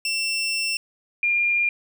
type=tone pair in turn; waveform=20% pulse / sine; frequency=2700 / 2405 Hz; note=E7 / D7; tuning=+41 / +41 cents; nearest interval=major second; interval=200 cents; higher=first; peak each=-18 dBFS; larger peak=neither; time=0.05-0.77 / 1.23-1.69 s; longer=first; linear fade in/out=2 ms; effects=none